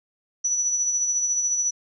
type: tone with tremolo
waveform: sine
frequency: 5920 Hz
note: F#8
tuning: in tune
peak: -19 dBFS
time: 0.44-1.71 s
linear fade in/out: 10 ms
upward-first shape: sine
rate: 14 Hz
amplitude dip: 40%
effects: none